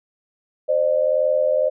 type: tone pair together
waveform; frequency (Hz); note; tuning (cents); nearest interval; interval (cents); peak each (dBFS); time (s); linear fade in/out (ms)
sine; 523.2 / 605; C5 / D#5; 0 / -49; minor third; 251; -19 / -18; 0.68-1.7; 20
effects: none